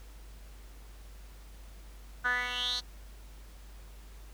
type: tone with band-pass filter sweep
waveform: 10% pulse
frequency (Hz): 246.9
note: B3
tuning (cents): 0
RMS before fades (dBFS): -32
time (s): 2.24-2.81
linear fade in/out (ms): 20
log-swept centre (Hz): 1500 to 4600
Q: 6.7
effects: added 50 Hz sine -47 dBFS peak until 4.33 s + pink hiss -58 dBFS RMS until 4.33 s